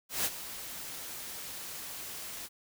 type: noise with ADSR envelope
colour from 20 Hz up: white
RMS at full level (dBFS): -29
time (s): 0.09-2.49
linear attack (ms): 160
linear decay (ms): 42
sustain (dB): -13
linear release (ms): 41
effects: none